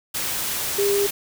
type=tone in noise; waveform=sine; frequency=402.8 Hz; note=G4; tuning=47 cents sharp; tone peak=-18 dBFS; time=0.78-1.07 s; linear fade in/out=10 ms; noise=white; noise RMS=-26 dBFS; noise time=0.14-1.11 s; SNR=+5 dB; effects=none